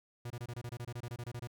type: tone bursts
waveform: 45% pulse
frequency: 120 Hz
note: B2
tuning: 49 cents flat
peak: -39 dBFS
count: 16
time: 0.25-1.473 s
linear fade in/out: 5 ms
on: 53 ms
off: 25 ms
effects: none